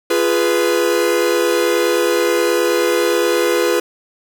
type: chord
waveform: 45% pulse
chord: F diminished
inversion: none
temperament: equal with one note detuned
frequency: 345.8 / 415.3 / 493.9 Hz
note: F4 / Ab4 / Cb5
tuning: -17 / 0 / 0 cents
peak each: -18 / -19 / -17 dBFS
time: 0.1-3.8 s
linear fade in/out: 5 ms
effects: 7-bit